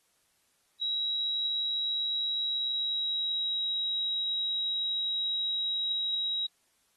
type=tone with pitch glide; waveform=sine; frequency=3862 to 3838 Hz; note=B7 to A#7; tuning=-39 to +50 cents; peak=-28 dBFS; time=0.81-6.47 s; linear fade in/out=10 ms; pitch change=-11 cents; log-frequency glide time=2.44-3.63 s; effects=white hiss -71 dBFS RMS until 6.96 s + AAC 32 kbps